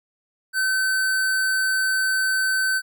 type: tone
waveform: square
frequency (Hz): 1530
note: G6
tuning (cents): -42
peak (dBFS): -20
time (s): 0.53-2.82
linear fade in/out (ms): 50
effects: none